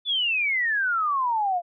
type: exponential sweep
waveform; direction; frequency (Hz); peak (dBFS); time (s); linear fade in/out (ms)
sine; down; 3520 to 680; -21; 0.05-1.62; 50
effects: none